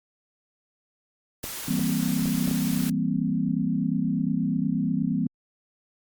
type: noise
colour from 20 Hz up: white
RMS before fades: -35 dBFS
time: 1.43-2.9 s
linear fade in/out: 5 ms
type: clicks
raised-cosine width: 2 ms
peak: -21 dBFS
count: 5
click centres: 1.441 / 1.794 / 2.257 / 2.477 / 2.511 s
type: chord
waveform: sine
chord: C dominant seventh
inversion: first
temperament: equal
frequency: 164.81 / 196 / 233.1 / 261.6 Hz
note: E3 / G3 / Bb3 / C4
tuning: 0 / 0 / 0 / 0 cents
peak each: -28 dBFS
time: 1.68-5.27 s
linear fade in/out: 5 ms
effects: Opus 48 kbps